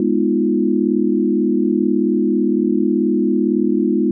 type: chord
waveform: sine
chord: F half-diminished seventh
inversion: first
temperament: equal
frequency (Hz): 207.7 / 246.9 / 311.1 / 349.2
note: Ab3 / Cb4 / Eb4 / F4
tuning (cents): 0 / 0 / 0 / 0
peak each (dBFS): -19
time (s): 0-4.11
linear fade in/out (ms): 2
effects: none